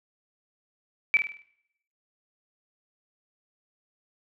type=tone with echo; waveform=sine; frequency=2317 Hz; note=D7; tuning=24 cents flat; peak=-16 dBFS; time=1.14-1.17 s; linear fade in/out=0 ms; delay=50 ms; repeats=5; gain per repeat=-7 dB; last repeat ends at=1.42 s; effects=noise-tail reverb RT60 0.7 s tail -19 dB re dry